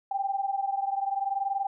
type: tone pair together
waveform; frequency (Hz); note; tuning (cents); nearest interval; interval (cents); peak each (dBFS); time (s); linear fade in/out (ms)
sine; 783.4 / 804; G5 / G5; -1 / +44; unison; 45; -28 / -31; 0.11-1.67; 5
effects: none